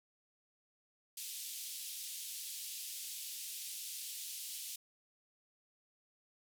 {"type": "band-pass noise", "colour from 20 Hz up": "white", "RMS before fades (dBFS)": -45, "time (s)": [1.17, 4.76], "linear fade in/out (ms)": 5, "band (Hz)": [2900, 14000], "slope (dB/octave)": 24, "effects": []}